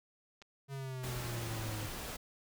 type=clicks; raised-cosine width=0.2 ms; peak=-36 / -40 dBFS; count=2; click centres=0.418 / 0.423 s
type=exponential sweep; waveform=square; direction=down; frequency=138.8 to 103.1 Hz; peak=-40 dBFS; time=0.68-1.9 s; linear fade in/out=50 ms
type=noise; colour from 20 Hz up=pink; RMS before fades=-43 dBFS; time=1.03-2.17 s; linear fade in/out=10 ms
effects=none